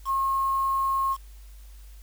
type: tone with quantisation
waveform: sine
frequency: 1079 Hz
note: C#6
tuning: 47 cents flat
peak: -22 dBFS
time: 0.05-1.17 s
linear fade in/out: 50 ms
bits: 7
effects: added 50 Hz sine -43 dBFS peak until 2.02 s + white hiss -58 dBFS RMS until 2.02 s